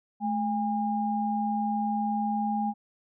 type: tone pair together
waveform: sine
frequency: 215.8 / 812 Hz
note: A3 / G#5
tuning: -33 / -39 cents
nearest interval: octave + major seventh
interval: 2294 cents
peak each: -28 dBFS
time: 0.2-2.74 s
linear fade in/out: 50 ms
effects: none

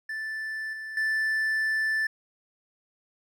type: tone with level steps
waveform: triangle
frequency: 1760 Hz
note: A6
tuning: in tune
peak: -29 / -33 / -22 dBFS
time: 0.09-2.07 s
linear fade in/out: 5 ms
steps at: 0.73 / 0.97 s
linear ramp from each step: 2 ms
effects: none

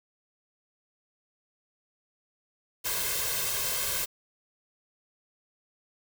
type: noise with comb filter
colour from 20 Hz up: white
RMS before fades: -30 dBFS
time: 2.84-4.06 s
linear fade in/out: 20 ms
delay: 1.9 ms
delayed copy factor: +0.85
effects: none

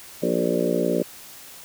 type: harmonic tone with a mistuned harmonic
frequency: 59 Hz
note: A#1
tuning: 22 cents sharp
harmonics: 3 / 4 / 5 / 6 / 7 / 8 / 9 / 10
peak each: -28 / -28 / -28 / -28 / -28 / -28 / -28 / -28 dBFS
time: 0.22-1.03 s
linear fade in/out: 10 ms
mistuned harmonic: 7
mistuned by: -33 cents
effects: white hiss -43 dBFS RMS until 1.64 s

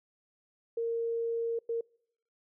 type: tone bursts at uneven times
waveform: sine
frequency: 462 Hz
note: A#4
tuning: 16 cents flat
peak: -29 dBFS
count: 2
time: 0.77-1.59 / 1.69-1.81 s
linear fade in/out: 5 ms
effects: noise-tail reverb RT60 0.7 s tail -26 dB re dry

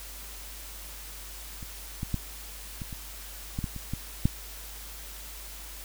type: clicks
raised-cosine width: 5 ms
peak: -29 / -19 / -15 / -23 / -27 / -18 / -18 / -26 / -18 / -9 dBFS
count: 10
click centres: 1.628 / 2.031 / 2.143 / 2.818 / 2.928 / 3.589 / 3.642 / 3.763 / 3.936 / 4.255 s
effects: added 50 Hz sine -44 dBFS peak until 5.84 s + white hiss -44 dBFS RMS until 5.84 s

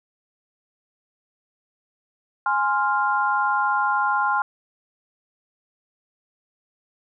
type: chord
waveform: sine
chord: F minor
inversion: first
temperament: equal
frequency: 830.6 / 1046.5 / 1396.9 Hz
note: Ab5 / C6 / F6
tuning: 0 / 0 / 0 cents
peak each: -23 dBFS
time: 2.46-4.42 s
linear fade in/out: 2 ms
effects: none

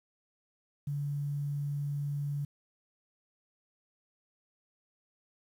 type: tone with quantisation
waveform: sine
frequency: 143.7 Hz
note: D3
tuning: 37 cents flat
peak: -31 dBFS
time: 0.87-2.45 s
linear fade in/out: 5 ms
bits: 10
effects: none

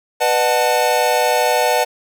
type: chord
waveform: square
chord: B dominant seventh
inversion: none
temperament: equal with one note detuned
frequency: 493.9 / 606.3 / 740 / 880 Hz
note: B4 / D#5 / F#5 / A5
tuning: 0 / -45 / 0 / 0 cents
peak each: -20 dBFS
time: 0.2-1.85 s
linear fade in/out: 20 ms
effects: none

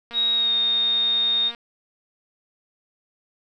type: click train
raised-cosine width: 0.3 ms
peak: -24 dBFS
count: 339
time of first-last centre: 0.11-1.548 s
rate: 235 Hz
type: tone with pitch glide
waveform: sine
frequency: 3787 to 3690 Hz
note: A#7 to A#7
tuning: +27 to -18 cents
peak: -18 dBFS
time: 0.13-1.52 s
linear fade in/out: 50 ms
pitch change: -45 cents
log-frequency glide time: 0.34-0.52 s
effects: none

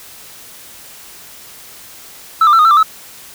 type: tone with pitch steps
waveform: sine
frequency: 1317 / 1196 / 1337 / 1236 / 1335 / 1185 / 1295 Hz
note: E6 / D6 / E6 / D#6 / E6 / D6 / E6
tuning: -2 / +31 / +24 / -12 / +22 / +15 / -31 cents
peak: -3 dBFS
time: 2.41-2.83 s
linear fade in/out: 5 ms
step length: 60 ms
effects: tanh soft clip ceiling -5 dBFS + white hiss -37 dBFS RMS until 3.34 s

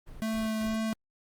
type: noise bursts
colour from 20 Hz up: brown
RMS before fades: -44 dBFS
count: 3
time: 0.06-0.76 s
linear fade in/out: 20 ms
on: 160 ms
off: 110 ms
type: tone with vibrato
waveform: square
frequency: 220 Hz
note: A3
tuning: in tune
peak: -29 dBFS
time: 0.22-0.93 s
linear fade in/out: 0 ms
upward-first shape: sine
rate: 2.1 Hz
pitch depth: 10 cents each way
effects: Opus 24 kbps

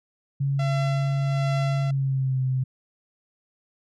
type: tone with pitch glide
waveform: sine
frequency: 138.59 to 130.06 Hz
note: C#3 to C3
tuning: 0 to -10 cents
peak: -21 dBFS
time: 0.4-2.64 s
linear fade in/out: 10 ms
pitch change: -110 cents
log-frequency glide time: 1.83-2.41 s
type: tone with tremolo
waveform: sawtooth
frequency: 676 Hz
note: E5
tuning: 43 cents sharp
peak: -24 dBFS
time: 0.59-1.91 s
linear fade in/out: 5 ms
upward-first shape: sine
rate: 1.3 Hz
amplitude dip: 55%
effects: low-pass 5000 Hz 12 dB/octave

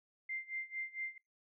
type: tone with tremolo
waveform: sine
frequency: 2092 Hz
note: C7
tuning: 1 cent flat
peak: -36 dBFS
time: 0.29-1.18 s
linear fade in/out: 5 ms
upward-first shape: sine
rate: 4.4 Hz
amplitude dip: 90%
effects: noise-tail reverb RT60 0.2 s tail -24 dB re dry

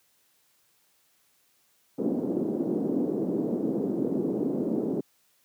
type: band-pass noise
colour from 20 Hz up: white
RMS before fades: -28 dBFS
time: 1.98-5.01 s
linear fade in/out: 10 ms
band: 200 to 380 Hz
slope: 24 dB/octave
effects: white hiss -67 dBFS RMS until 5.44 s + high-pass 80 Hz 12 dB/octave

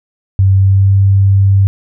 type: tone with pitch glide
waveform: sine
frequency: 96.4 to 97.97 Hz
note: G2 to G2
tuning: -28 to -1 cents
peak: -5 dBFS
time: 0.39-1.67 s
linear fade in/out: 0 ms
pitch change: +27 cents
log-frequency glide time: 0.55-0.94 s
effects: none

